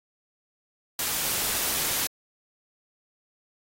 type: noise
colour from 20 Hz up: white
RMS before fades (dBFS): -27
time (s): 0.99-2.07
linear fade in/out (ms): 2
effects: AAC 48 kbps